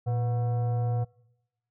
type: tone with frequency modulation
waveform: sine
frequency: 116.9 Hz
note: A#2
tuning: 5 cents sharp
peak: -23 dBFS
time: 0.06-1.05 s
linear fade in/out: 20 ms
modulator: 610 Hz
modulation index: 0.45
effects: noise-tail reverb RT60 1.0 s tail -26 dB re dry + tanh soft clip ceiling -21 dBFS